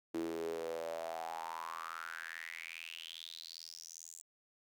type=tone with high-pass filter sweep; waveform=sawtooth; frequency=82.41 Hz; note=E2; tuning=in tune; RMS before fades=-44 dBFS; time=0.14-4.22 s; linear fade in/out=5 ms; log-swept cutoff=320 to 7600 Hz; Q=7.4; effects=none